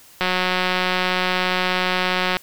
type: click train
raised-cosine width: 0.3 ms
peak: -4 dBFS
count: 396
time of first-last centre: 0.21-2.368 s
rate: 183 Hz
effects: white hiss -48 dBFS RMS until 2.42 s